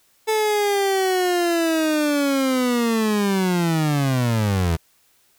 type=linear sweep; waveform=30% pulse; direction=down; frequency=440 to 79.4 Hz; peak=-15 dBFS; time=0.27-4.77 s; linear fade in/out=20 ms; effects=white hiss -60 dBFS RMS until 5.38 s